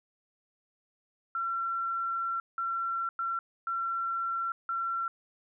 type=tone bursts at uneven times; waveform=sine; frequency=1358 Hz; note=F6; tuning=49 cents flat; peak=-29 dBFS; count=5; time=1.35-2.4 / 2.58-3.09 / 3.19-3.39 / 3.67-4.52 / 4.69-5.08 s; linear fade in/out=2 ms; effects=none